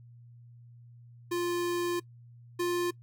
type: tone pair in turn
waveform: square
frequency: 349.2 / 350.9 Hz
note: F4 / F4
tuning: 0 / +8 cents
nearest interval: unison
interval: 8 cents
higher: second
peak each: -29 / -28 dBFS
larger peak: second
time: 1.31-2 / 2.59-2.91 s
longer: first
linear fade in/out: 10 ms
effects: noise-tail reverb RT60 0.1 s tail -21 dB re dry + added 119 Hz sine -50 dBFS peak until 3.02 s